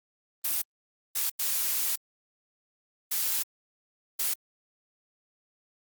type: noise bursts at uneven times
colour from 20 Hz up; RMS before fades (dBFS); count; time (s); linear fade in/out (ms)
blue; -28; 5; 0.44-0.62 / 1.15-1.3 / 1.39-1.96 / 3.11-3.43 / 4.19-4.34; 10
effects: Opus 32 kbps